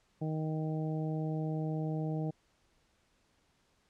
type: harmonic tone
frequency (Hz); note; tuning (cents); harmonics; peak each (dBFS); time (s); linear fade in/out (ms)
156.5; D#3; +10; 1 / 2 / 3 / 4 / 5; -33 / -39 / -43 / -45 / -47; 0.21-2.31; 10
effects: pink hiss -72 dBFS RMS until 3.89 s + low-pass 8000 Hz 12 dB/octave